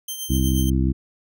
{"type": "tone with tremolo", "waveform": "10% pulse", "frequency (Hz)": 3136, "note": "G7", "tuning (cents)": 0, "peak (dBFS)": -18, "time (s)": [0.08, 0.7], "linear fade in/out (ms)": 5, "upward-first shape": "triangle", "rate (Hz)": 8.3, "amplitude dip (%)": 60}
{"type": "harmonic tone", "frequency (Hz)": 65.41, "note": "C2", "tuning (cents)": 0, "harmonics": [1, 2, 3, 4, 5], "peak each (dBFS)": [-20, -23, -25, -26, -27], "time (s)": [0.29, 0.93], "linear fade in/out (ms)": 20}
{"effects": []}